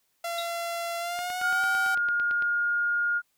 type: tone with pitch glide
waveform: sawtooth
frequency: 682 to 765.5 Hz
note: F5 to G5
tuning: -41 to -41 cents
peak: -26 dBFS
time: 0.24-1.95 s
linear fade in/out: 5 ms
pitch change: +200 cents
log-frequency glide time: 0.99-1.63 s
type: tone with exponential decay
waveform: triangle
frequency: 3802 Hz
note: A#7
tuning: 33 cents sharp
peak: -27 dBFS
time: 0.38-0.51 s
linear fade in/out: 5 ms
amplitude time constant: 27 ms
type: click train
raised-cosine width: 0.3 ms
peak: -24 dBFS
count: 12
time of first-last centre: 1.19-2.423 s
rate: 8.92 Hz
type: tone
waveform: sine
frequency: 1422 Hz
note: F6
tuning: 31 cents sharp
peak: -23 dBFS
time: 1.4-3.22 s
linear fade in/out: 50 ms
effects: white hiss -72 dBFS RMS until 3.37 s